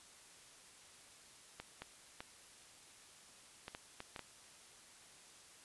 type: clicks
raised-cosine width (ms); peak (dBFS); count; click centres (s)
0.3; -29; 8; 1.6 / 1.82 / 2.205 / 3.681 / 3.749 / 4.004 / 4.162 / 4.193
effects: white hiss -60 dBFS RMS until 5.64 s + resampled to 24000 Hz